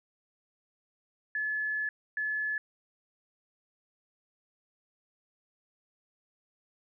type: tone bursts at uneven times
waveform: sine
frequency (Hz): 1718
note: A6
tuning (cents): -42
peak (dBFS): -29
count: 2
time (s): 1.35-1.89 / 2.17-2.58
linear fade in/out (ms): 2
effects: none